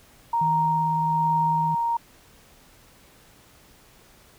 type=tone with tremolo; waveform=sine; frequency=932.3 Hz; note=A#5; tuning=in tune; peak=-19 dBFS; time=0.33-1.97 s; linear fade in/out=5 ms; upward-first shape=sine; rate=1.2 Hz; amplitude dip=25%
type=tone with vibrato; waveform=sine; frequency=159.7 Hz; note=D#3; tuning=45 cents sharp; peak=-27 dBFS; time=0.41-1.75 s; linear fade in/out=5 ms; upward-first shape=sine; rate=18 Hz; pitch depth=17 cents each way
effects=pink hiss -54 dBFS RMS until 4.38 s